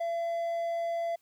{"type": "tone", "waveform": "triangle", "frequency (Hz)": 676, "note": "E5", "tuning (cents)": 43, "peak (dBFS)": -27, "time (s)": [0, 1.16], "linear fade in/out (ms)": 10, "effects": ["white hiss -71 dBFS RMS until 1.21 s"]}